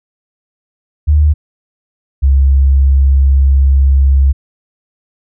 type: tone pair in turn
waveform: sine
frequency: 74.8 / 68 Hz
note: D2 / C#2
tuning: +32 / -33 cents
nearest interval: major second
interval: 165 cents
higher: first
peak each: -5 dBFS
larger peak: neither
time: 1.07-1.34 / 2.22-4.33 s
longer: second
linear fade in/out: 20 ms
effects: none